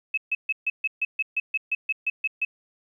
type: tone bursts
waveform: sine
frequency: 2582 Hz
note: E7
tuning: 37 cents flat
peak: -21 dBFS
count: 14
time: 0.14-2.45 s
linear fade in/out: 5 ms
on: 35 ms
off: 140 ms
effects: 10-bit